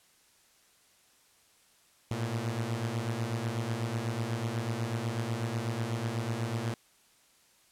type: beating tone pair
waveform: sawtooth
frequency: 110 / 118.1 Hz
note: A2 / A#2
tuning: 0 / +23 cents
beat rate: 8.1 Hz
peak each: -31 / -29 dBFS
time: 2.11-6.74 s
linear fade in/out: 0 ms
effects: white hiss -64 dBFS RMS until 7.71 s + low-pass 11000 Hz 12 dB/octave